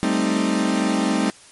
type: chord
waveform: 40% pulse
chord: A half-diminished seventh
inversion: third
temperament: equal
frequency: 196 / 220 / 261.6 / 311.1 Hz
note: G3 / A3 / C4 / Eb4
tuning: 0 / 0 / 0 / 0 cents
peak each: -23 dBFS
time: 0.03-1.3 s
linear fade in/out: 0 ms
effects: white hiss -47 dBFS RMS until 1.51 s + MP3 48 kbps